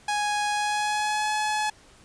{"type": "tone with pitch glide", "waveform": "sawtooth", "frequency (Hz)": [831, 850.9], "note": ["G#5", "G#5"], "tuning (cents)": [1, 42], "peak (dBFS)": -20, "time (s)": [0.08, 1.7], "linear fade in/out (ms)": 5, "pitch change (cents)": 41, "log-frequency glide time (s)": [0.52, 1.3], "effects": ["pink hiss -54 dBFS RMS until 2.04 s", "resampled to 22050 Hz"]}